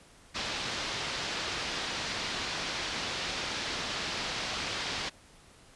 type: low-pass noise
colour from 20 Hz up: white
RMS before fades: -35 dBFS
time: 0.34-5.1 s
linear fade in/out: 20 ms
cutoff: 5000 Hz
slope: 24 dB/octave
effects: pink hiss -57 dBFS RMS until 5.75 s + resampled to 24000 Hz